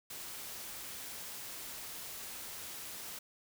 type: noise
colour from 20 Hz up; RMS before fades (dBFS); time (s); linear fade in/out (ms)
white; -45; 0.1-3.19; 5
effects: none